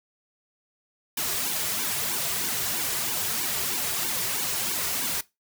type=noise with flanger; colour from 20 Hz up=white; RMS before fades=-28 dBFS; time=1.17-5.21 s; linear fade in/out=5 ms; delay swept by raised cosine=1.5 to 3.9 ms; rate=3.1 Hz; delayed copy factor=-0.9; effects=noise-tail reverb RT60 0.2 s tail -19 dB re dry